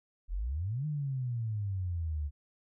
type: exponential two-way sweep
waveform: sine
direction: up then down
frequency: 38.92 to 154.4 to 70.9 Hz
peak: -31 dBFS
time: 0.28-2.31 s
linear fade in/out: 50 ms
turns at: 0.86 s
effects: none